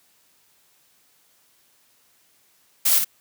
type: noise with echo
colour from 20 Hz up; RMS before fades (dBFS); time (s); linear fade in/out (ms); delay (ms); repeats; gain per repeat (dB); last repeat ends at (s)
blue; -18; 2.85-2.99; 10; 57; 1; -5; 3.047
effects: white hiss -61 dBFS RMS until 3.2 s + high-pass 80 Hz 12 dB/octave